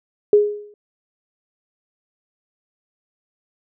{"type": "tone with exponential decay", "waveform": "sine", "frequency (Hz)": 415.3, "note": "G#4", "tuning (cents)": 0, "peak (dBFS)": -6, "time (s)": [0.33, 0.74], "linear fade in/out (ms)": 2, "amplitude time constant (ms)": 89, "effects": []}